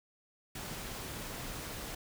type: noise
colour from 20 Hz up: pink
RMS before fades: -42 dBFS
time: 0.55-1.95 s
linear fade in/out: 5 ms
effects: none